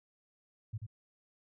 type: tone with echo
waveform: sine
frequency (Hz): 108.6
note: A2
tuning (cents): -22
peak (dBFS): -35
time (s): 0.73-0.78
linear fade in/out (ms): 10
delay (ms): 86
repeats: 1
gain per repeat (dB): -4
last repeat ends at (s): 0.866
effects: none